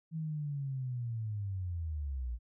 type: linear sweep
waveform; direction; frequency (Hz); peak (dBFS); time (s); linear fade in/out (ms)
sine; down; 163 to 55.9; -34; 0.11-2.39; 50
effects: none